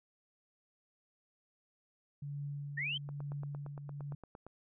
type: tone with tremolo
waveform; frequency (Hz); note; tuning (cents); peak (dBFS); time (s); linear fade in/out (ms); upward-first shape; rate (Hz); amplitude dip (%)
sine; 143.2; D3; -43; -37; 2.22-4.15; 5; triangle; 1.1; 55
type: linear sweep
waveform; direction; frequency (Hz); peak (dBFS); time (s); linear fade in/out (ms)
sine; up; 1761 to 3200; -34; 2.77-2.98; 10
type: click train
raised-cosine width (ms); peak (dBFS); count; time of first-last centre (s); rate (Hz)
1; -35; 13; 3.09-4.466; 8.72
effects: none